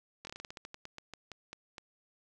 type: slowing click train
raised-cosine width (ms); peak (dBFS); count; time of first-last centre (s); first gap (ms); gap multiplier
0.2; -27; 17; 0.25-1.782; 21; 1.18
effects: none